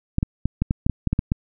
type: clicks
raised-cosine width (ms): 5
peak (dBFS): -7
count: 11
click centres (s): 0.184 / 0.229 / 0.456 / 0.62 / 0.709 / 0.865 / 0.897 / 1.073 / 1.13 / 1.191 / 1.319
effects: none